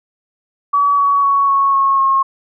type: tone with pitch steps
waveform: sine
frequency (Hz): 1139 / 1127.2 / 1115.6 / 1104 / 1092.6 / 1081.3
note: C#6 / C#6 / C#6 / C#6 / C#6 / C#6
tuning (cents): +47 / +29 / +11 / -7 / -25 / -43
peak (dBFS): -10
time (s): 0.73-2.23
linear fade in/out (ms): 10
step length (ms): 250
effects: none